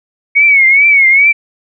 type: tone with vibrato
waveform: sine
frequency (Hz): 2217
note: C#7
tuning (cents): 0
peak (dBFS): -4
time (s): 0.35-1.33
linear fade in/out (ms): 20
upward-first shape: triangle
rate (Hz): 2.4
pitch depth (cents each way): 110
effects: none